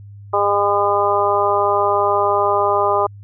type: harmonic tone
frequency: 202.9 Hz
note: G#3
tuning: 40 cents flat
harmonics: 2 / 3 / 4 / 5 / 6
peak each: -20 / -20 / -20 / -20 / -20 dBFS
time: 0.33-3.07 s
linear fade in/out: 10 ms
effects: added 101 Hz sine -35 dBFS peak until 3.23 s

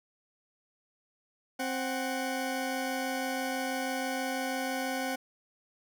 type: tone pair together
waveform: 20% pulse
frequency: 263.2 / 743.5 Hz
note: C4 / F#5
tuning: +10 / +8 cents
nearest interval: octave + tritone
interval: 1798 cents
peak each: -28 / -30 dBFS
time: 1.59-5.16 s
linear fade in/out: 10 ms
effects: none

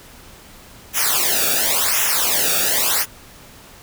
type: noise with flanger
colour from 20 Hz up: white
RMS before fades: -18 dBFS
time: 0.93-3.06 s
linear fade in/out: 50 ms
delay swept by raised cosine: 0.22 to 0.99 ms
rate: 0.92 Hz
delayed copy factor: -1
effects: pink hiss -43 dBFS RMS until 3.82 s

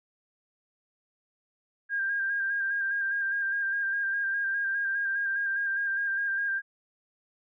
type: tone with vibrato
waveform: sine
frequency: 1603 Hz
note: G6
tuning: 38 cents sharp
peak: -26 dBFS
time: 1.89-6.62 s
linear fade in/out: 50 ms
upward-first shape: square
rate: 4.9 Hz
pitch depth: 25 cents each way
effects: none

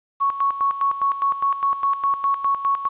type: tone with tremolo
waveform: sine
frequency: 1108.7 Hz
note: C#6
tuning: in tune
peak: -16 dBFS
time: 0.2-2.89 s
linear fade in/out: 20 ms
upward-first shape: square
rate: 4.9 Hz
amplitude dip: 70%
effects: resampled to 8000 Hz + 9-bit

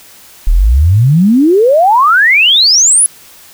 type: exponential sweep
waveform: sine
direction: up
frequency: 35.26 to 10790 Hz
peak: -4 dBFS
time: 0.47-3.06 s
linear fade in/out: 0 ms
effects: white hiss -38 dBFS RMS until 3.53 s

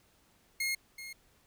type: tone with echo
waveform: sawtooth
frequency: 2148 Hz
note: C7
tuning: 45 cents sharp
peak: -27 dBFS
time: 0.6-0.75 s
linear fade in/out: 5 ms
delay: 380 ms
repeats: 1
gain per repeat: -12 dB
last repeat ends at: 1.13 s
effects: pink hiss -67 dBFS RMS until 1.46 s

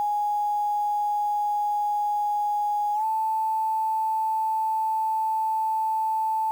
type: tone with pitch glide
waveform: sine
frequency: 830.6 to 880 Hz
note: G#5 to A5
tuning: 0 to 0 cents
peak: -22 dBFS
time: 0-6.51 s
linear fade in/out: 0 ms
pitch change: +100 cents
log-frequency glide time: 2.94-3.04 s
effects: 8-bit

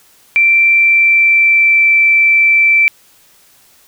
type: tone with pitch glide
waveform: sine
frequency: 2349 to 2333 Hz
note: D7 to D7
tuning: 0 to -12 cents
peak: -6 dBFS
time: 0.36-2.88 s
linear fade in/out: 0 ms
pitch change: -12 cents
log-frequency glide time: 0.69-1.92 s
effects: white hiss -48 dBFS RMS until 3.87 s

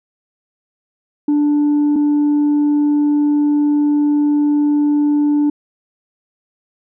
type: tone pair in turn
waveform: sine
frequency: 293.7 / 293.7 Hz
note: D4 / D4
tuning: 0 / 0 cents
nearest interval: unison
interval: 0 cents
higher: neither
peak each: -9 dBFS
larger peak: neither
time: 1.28-1.96 / 1.96-5.5 s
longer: second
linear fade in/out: 5 ms
effects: tanh soft clip ceiling -10 dBFS

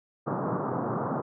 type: band-pass noise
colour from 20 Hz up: pink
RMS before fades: -30 dBFS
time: 0.26-1.22 s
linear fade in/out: 20 ms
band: 120 to 1300 Hz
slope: 48 dB/octave
effects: none

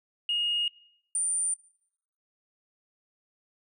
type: tone pair in turn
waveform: sine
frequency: 2862 / 9086 Hz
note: F7 / C#9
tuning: +42 / +42 cents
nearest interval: octave + minor sixth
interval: 2000 cents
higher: second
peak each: -24 / -24 dBFS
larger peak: neither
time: 0.29-0.68 / 1.15-1.54 s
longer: neither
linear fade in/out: 2 ms
effects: noise-tail reverb RT60 0.7 s tail -22 dB re dry + tanh soft clip ceiling -20 dBFS

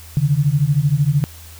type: beating tone pair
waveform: sine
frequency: 137.7 / 150.7 Hz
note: C#3 / D3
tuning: -11 / +45 cents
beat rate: 13 Hz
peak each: -16 dBFS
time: 0.17-1.24 s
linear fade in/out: 0 ms
effects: added 81 Hz sine -38 dBFS peak until 1.59 s + white hiss -42 dBFS RMS until 1.59 s

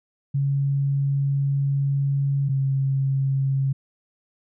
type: tone pair in turn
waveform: sine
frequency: 139.2 / 135.79 Hz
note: C#3 / C#3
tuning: +8 / -35 cents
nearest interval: unison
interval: 43 cents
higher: first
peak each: -19 dBFS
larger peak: neither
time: 0.34-2.49 / 2.49-3.73 s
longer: first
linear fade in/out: 10 ms
effects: none

